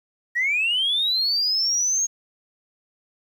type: linear sweep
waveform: sine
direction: up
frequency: 1864.7 to 6580 Hz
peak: -18 dBFS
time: 0.35-2.07 s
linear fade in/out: 20 ms
effects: tanh soft clip ceiling -15 dBFS + 9-bit